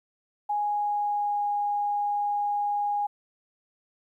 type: tone with pitch glide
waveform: sine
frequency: 829 to 821.8 Hz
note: G#5 to G#5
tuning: -3 to -18 cents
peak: -24 dBFS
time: 0.49-3.07 s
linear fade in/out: 10 ms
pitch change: -15 cents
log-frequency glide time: 0.63-1.48 s
effects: 11-bit